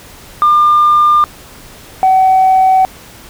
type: tone pair in turn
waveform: sine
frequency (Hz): 1200 / 756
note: D6 / F#5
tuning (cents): +37 / +37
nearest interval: minor sixth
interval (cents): 800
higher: first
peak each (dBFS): -4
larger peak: neither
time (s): 0.42-1.24 / 2.03-2.85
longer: neither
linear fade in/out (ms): 0
effects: tanh soft clip ceiling -2 dBFS + pink hiss -36 dBFS RMS until 3.29 s